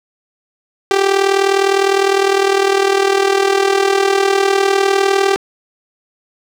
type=tone with amplitude modulation; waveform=sawtooth; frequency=392 Hz; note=G4; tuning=in tune; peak=-4 dBFS; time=0.91-5.36 s; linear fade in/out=0 ms; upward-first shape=sine; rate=39.8 Hz; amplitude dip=70%; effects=low-pass 7000 Hz 12 dB/octave + 7-bit